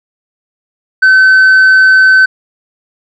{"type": "tone with tanh clipping", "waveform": "sine", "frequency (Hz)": 1528, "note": "G6", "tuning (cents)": -45, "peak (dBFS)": -3, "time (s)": [1.02, 2.26], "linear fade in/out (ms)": 10, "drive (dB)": 2, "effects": []}